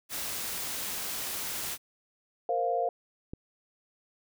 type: noise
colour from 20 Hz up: white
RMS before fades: -35 dBFS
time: 0.09-1.78 s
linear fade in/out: 50 ms
type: chord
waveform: sine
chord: Bb suspended second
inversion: none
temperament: equal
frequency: 466.2 / 523.3 / 698.5 Hz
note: Bb4 / C5 / F5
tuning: 0 / 0 / 0 cents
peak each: -32 / -32 / -28 dBFS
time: 2.49-2.89 s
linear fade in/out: 2 ms
type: click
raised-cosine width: 3 ms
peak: -25 dBFS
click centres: 3.335 s
effects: none